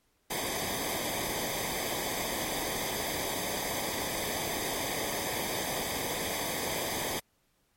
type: noise with comb filter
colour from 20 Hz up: pink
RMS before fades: -33 dBFS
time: 0.3-7.2 s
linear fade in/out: 10 ms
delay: 0.72 ms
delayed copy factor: -0.8
effects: pink hiss -72 dBFS RMS until 7.76 s + MP3 64 kbps